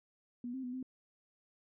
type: tone with pitch steps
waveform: sine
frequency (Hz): 242.9 / 262.8 / 248.1 / 258.1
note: B3 / C4 / B3 / C4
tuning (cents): -29 / +8 / +8 / -23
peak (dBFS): -38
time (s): 0.44-0.828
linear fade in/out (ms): 2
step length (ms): 97
effects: none